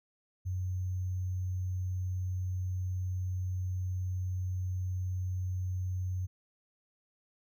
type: tone with sample-and-hold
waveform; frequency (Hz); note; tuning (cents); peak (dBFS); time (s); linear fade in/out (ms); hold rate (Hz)
sine; 91.9; F#2; -11; -31; 0.45-6.27; 20; 6300
effects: none